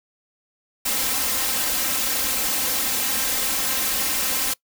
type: noise with comb filter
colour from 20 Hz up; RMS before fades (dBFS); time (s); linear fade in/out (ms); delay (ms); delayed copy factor
white; -23; 0.85-4.54; 10; 3.8; +0.95
effects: noise-tail reverb RT60 0.1 s tail -23 dB re dry